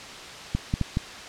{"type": "clicks", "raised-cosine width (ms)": 5, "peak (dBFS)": -11, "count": 4, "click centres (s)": [0.55, 0.739, 0.813, 0.971], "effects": ["white hiss -39 dBFS RMS until 1.28 s", "low-pass 5000 Hz 12 dB/octave"]}